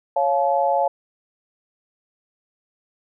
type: chord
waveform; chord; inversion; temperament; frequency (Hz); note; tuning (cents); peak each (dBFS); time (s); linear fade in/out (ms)
sine; Db augmented; none; equal with one note detuned; 554.4 / 698.5 / 859.9; Db5 / F5 / A5; 0 / 0 / -40; -21; 0.16-0.88; 5
effects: none